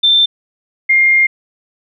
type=tone pair in turn; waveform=sine; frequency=3564 / 2119 Hz; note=A7 / C7; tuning=+22 / +21 cents; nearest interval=major sixth; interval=901 cents; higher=first; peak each=-7 / -7 dBFS; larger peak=neither; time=0.03-0.26 / 0.89-1.27 s; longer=second; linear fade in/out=10 ms; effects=none